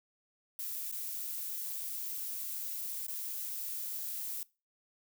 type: noise with dropouts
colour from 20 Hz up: violet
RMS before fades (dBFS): -39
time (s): 0.59-4.43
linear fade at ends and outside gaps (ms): 1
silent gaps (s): 0.915-0.924 / 3.067-3.082
effects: noise-tail reverb RT60 0.3 s tail -22 dB re dry